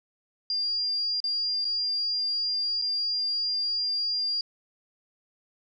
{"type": "tone with dropouts", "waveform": "sine", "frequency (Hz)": 4799, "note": "D8", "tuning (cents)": 37, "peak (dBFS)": -25, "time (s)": [0.5, 4.41], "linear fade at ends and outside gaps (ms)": 2, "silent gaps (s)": [[1.203, 1.24], [1.646, 1.651], [2.816, 2.821]], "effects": []}